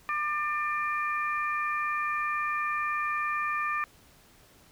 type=harmonic tone; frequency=597 Hz; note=D5; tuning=28 cents sharp; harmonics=2 / 3 / 4; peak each=-29 / -33 / -35 dBFS; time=0.09-3.84 s; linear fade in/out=0 ms; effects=pink hiss -58 dBFS RMS until 4.71 s